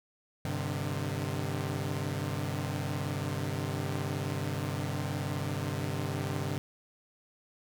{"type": "chord", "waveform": "sawtooth", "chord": "G suspended fourth", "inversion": "none", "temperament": "equal with one note detuned", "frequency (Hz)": [98, 130.81, 149.92], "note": ["G2", "C3", "D3"], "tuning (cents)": [0, 0, 36], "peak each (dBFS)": -32, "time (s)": [0.45, 6.58], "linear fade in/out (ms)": 0, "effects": []}